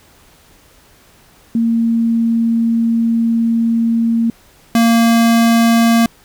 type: tone pair in turn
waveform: sine / square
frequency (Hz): 229.8 / 230.7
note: A#3 / A#3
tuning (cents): -25 / -18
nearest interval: unison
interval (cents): 7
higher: second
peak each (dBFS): -11 / -9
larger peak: second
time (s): 1.55-4.3 / 4.75-6.06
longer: first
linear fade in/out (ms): 2
effects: pink hiss -48 dBFS RMS until 6.24 s